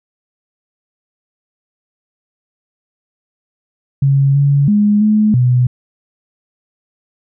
sine tone with pitch steps, 138 / 141.3 / 207.5 / 213.3 / 124.6 Hz, C#3 / C#3 / G#3 / G#3 / B2, -7 / +34 / -1 / +46 / +16 cents, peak -8 dBFS, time 4.02-5.67 s, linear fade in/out 5 ms, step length 330 ms, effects none

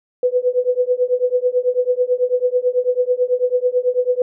sine tone with tremolo, 498.2 Hz, B4, 15 cents sharp, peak -10 dBFS, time 0.23-4.22 s, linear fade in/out 2 ms, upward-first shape triangle, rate 9.1 Hz, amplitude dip 100%, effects none

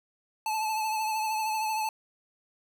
square tone with vibrato, 870 Hz, A5, 20 cents flat, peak -28 dBFS, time 0.46-1.89 s, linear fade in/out 2 ms, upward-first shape triangle, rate 13 Hz, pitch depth 39 cents each way, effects none

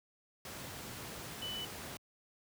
sine tone in noise, 2986 Hz, F#7, 15 cents sharp, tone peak -39 dBFS, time 1.42-1.65 s, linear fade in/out 2 ms, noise pink, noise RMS -45 dBFS, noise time 0.45-1.97 s, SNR +3 dB, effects high-pass 80 Hz 12 dB/octave

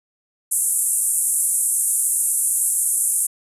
white band-pass noise, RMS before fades -20 dBFS, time 0.51-3.27 s, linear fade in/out 10 ms, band 8200 to 11000 Hz, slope 48 dB/octave, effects resampled to 32000 Hz

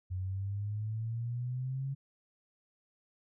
sine exponential sweep, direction up, 90.9 to 138.2 Hz, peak -33 dBFS, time 0.1-1.95 s, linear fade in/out 20 ms, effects none

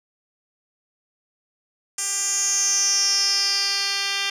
10% pulse tone with band-pass filter sweep, 396.5 Hz, G4, 20 cents sharp, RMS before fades -22 dBFS, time 1.98-4.3 s, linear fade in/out 5 ms, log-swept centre 7800 to 3800 Hz, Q 7.2, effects none

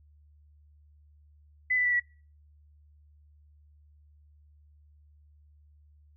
sine tone with pitch steps, 2009 / 1985.9 / 1963.1 / 1940.6 Hz, B6 / B6 / B6 / B6, +29 / +9 / -11 / -31 cents, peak -23 dBFS, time 1.7-2 s, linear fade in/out 10 ms, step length 75 ms, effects noise-tail reverb RT60 0.4 s tail -24 dB re dry + added 74 Hz sine -56 dBFS peak until 6.16 s

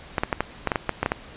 clicks, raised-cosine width 0.5 ms, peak -6 dBFS, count 11, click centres 0.182 / 0.235 / 0.328 / 0.406 / 0.673 / 0.718 / 0.758 / 0.893 / 1.03 / 1.061 / 1.119 s, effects pink hiss -44 dBFS RMS until 1.36 s + resampled to 8000 Hz

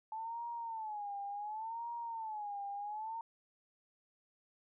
sine tone with vibrato, 869 Hz, A5, 22 cents flat, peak -39 dBFS, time 0.12-3.21 s, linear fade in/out 2 ms, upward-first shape sine, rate 0.69 Hz, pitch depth 140 cents each way, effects none

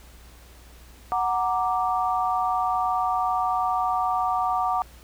sine chord, Gb augmented, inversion none, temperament equal, 740 / 932.3 / 1174.7 Hz, Gb5 / Bb5 / D6, 0 / 0 / 0 cents, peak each -24 / -28 / -26 dBFS, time 1.12-4.82 s, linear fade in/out 0 ms, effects added 60 Hz sine -47 dBFS peak until 5.03 s + pink hiss -52 dBFS RMS until 5.03 s

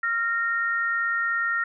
sine tone pair together, 1385 / 1848.8 Hz, F6 / A#6, -15 / -15 cents, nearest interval perfect fourth, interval 500 cents, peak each -25 dBFS, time 0.03-1.64 s, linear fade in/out 5 ms, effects none

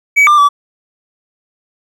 triangle tone with pitch steps, 2275 / 1192 / 1151 Hz, C#7 / D6 / D6, +44 / +25 / -35 cents, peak -3 dBFS, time 0.16-0.49 s, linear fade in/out 20 ms, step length 110 ms, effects none

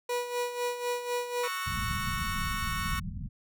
30% pulse tone with tremolo, 487.2 Hz, B4, 24 cents flat, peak -25 dBFS, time 0.09-1.48 s, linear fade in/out 5 ms, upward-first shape sine, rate 4 Hz, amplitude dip 65%
30% pulse chord, F# dominant seventh, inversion second, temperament equal with one note detuned, 1108.7 / 1318.5 / 1480 / 1839 Hz, C#6 / E6 / F#6 / A#6, 0 / 0 / 0 / -24 cents, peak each -32 / -38 / -36 / -37 dBFS, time 1.43-3 s, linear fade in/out 10 ms
pink low-pass noise, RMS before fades -35 dBFS, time 1.66-3.29 s, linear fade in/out 20 ms, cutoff 230 Hz, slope 96 dB/octave
effects none

